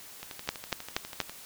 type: two click trains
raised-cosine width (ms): 0.2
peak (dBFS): -22 / -10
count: 14 / 4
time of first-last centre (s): 0.23-1.296 / 0.49-1.203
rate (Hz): 12.2 / 4.21
effects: white hiss -48 dBFS RMS until 1.45 s